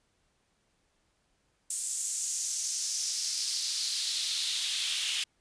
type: noise with high-pass filter sweep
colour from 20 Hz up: pink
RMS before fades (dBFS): -32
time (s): 1.7-5.24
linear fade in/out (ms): 5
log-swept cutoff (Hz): 8000 to 3000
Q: 2.9
effects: pink hiss -73 dBFS RMS until 5.4 s + resampled to 22050 Hz